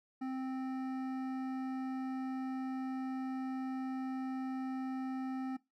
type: tone with hard clipping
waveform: triangle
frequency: 261.6 Hz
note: C4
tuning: in tune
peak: -38 dBFS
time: 0.21-5.57 s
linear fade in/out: 10 ms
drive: 16 dB
effects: noise-tail reverb RT60 0.2 s tail -19 dB re dry